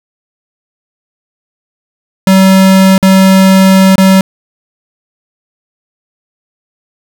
square tone with dropouts, 190.7 Hz, G3, 47 cents flat, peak -3 dBFS, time 2.27-4.21 s, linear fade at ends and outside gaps 2 ms, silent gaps 2.98-3.027 / 3.957-3.98 s, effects none

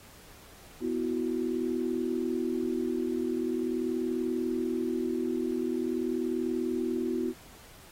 sine chord, B suspended fourth, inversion none, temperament equal with one note detuned, 249.1 / 329.6 / 370 Hz, B3 / E4 / F#4, +15 / 0 / 0 cents, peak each -32 dBFS, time 0.8-7.34 s, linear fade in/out 50 ms, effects pink hiss -53 dBFS RMS until 7.91 s + AAC 48 kbps

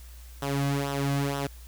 sawtooth tone with flanger, 140 Hz, C#3, 18 cents sharp, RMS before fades -28 dBFS, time 0.42-1.47 s, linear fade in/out 5 ms, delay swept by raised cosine 0.43 to 2.23 ms, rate 2.1 Hz, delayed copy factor -0.65, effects added 60 Hz sine -43 dBFS peak until 1.67 s + white hiss -54 dBFS RMS until 1.67 s

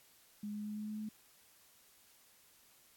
sine tone with pitch steps, 208 / 209.3 / 210.7 / 212 / 213.4 / 214.7 Hz, G#3 / G#3 / G#3 / G#3 / G#3 / A3, +3 / +14 / +25 / +36 / +47 / -42 cents, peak -39 dBFS, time 0.43-1.09 s, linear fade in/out 5 ms, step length 110 ms, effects white hiss -65 dBFS RMS until 2.96 s + AAC 64 kbps

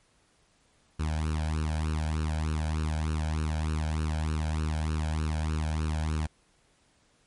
sawtooth tone with flanger, 77.78 Hz, D#2, in tune, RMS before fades -29 dBFS, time 0.99-6.27 s, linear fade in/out 10 ms, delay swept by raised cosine 0.72 to 1.3 ms, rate 3.3 Hz, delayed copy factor +0.95, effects pink hiss -66 dBFS RMS until 7.26 s + MP3 48 kbps

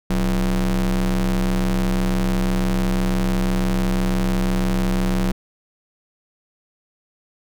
square ring-modulated tone, 77 Hz, D#2, 17 cents flat, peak -15 dBFS, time 0.1-5.32 s, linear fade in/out 5 ms, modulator 110 Hz, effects none

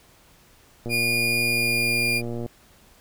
click train, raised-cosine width 2 ms, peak -19 dBFS, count 190, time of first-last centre 0.86-2.462 s, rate 118 Hz
35% pulse tone with pitch glide, 2429 to 2409 Hz, D#7 to D7, -42 to +43 cents, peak -19 dBFS, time 0.89-2.22 s, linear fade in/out 50 ms, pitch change -15 cents, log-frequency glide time 1.37-2.09 s
effects pink hiss -55 dBFS RMS until 3 s

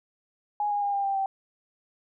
sine tone with pitch steps, 830.6 / 819.6 / 808.8 / 798.1 / 787.6 / 777.2 Hz, G#5 / G#5 / G#5 / G5 / G5 / G5, 0 / -23 / -46 / +31 / +8 / -15 cents, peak -24 dBFS, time 0.6-1.26 s, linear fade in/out 2 ms, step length 110 ms, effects none

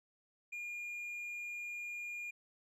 triangle tone, 2420 Hz, D#7, 49 cents flat, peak -39 dBFS, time 0.52-2.31 s, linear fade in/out 10 ms, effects resampled to 32000 Hz

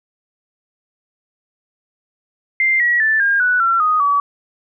sine tone with pitch steps, 2093 / 1919.3 / 1760 / 1613.9 / 1480 / 1357.1 / 1244.5 / 1141.2 Hz, C7 / B6 / A6 / G6 / F#6 / E6 / D#6 / C#6, 0 / -50 / 0 / +50 / 0 / +50 / 0 / +50 cents, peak -12 dBFS, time 2.6-4.2 s, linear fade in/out 2 ms, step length 200 ms, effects none

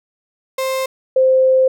35% pulse / sine tone pair in turn, 526 / 521.5 Hz, C5 / C5, +9 / -6 cents, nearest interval unison, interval 15 cents, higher first, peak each -16 / -9 dBFS, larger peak second, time 0.58-0.86 / 1.16-1.68 s, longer second, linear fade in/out 5 ms, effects none

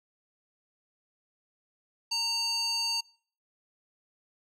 square tone with band-pass filter, 920 Hz, A#5, 23 cents flat, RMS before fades -30 dBFS, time 2.11-3.01 s, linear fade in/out 10 ms, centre 4900 Hz, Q 3.9, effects noise-tail reverb RT60 0.5 s tail -24 dB re dry

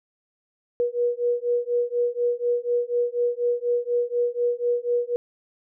sine beating tone pair, 480.3 / 484.4 Hz, B4 / B4, -48 / -34 cents, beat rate 4.1 Hz, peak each -24 dBFS, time 0.8-5.16 s, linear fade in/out 0 ms, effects none

